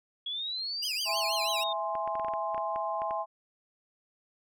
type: exponential two-way sweep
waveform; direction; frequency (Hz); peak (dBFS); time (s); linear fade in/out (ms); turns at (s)
sine; up then down; 3319 to 5020 to 3627; -32; 0.26-1.73; 5; 0.89
type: tone with vibrato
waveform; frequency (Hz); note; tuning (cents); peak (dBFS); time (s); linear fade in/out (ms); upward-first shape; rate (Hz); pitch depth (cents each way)
sawtooth; 2756; F7; -24; -30; 0.82-1.64; 10; triangle; 6.2; 290
type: chord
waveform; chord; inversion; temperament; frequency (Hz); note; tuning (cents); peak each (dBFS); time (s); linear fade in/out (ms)
sine; E augmented; none; equal; 659.3 / 830.6 / 1046.5; E5 / G#5 / B#5; 0 / 0 / 0; -34; 1.05-3.26; 50
type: clicks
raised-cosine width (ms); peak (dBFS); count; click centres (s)
0.5; -27; 12; 1.953 / 2.076 / 2.154 / 2.197 / 2.247 / 2.284 / 2.337 / 2.546 / 2.579 / 2.76 / 3.019 / 3.109
effects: none